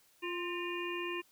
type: harmonic tone with a mistuned harmonic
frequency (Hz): 349.2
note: F4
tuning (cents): 0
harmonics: 1 / 3 / 5 / 7 / 8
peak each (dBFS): -38 / -43 / -45 / -42 / -44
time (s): 0.22-1.22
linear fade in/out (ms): 20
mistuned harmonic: 5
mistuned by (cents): +60
effects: white hiss -67 dBFS RMS until 1.31 s